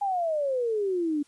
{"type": "exponential sweep", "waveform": "sine", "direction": "down", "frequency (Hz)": [824, 285.4], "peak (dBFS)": -24, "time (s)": [0.01, 1.23], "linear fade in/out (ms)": 10, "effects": ["white hiss -62 dBFS RMS until 1.27 s", "resampled to 24000 Hz"]}